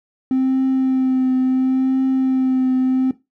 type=tone with vibrato; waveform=triangle; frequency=260.7 Hz; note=C4; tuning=6 cents flat; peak=-11 dBFS; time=0.31-3.11 s; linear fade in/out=2 ms; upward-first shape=triangle; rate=0.72 Hz; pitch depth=22 cents each way; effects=noise-tail reverb RT60 0.2 s tail -17 dB re dry + tanh soft clip ceiling -10 dBFS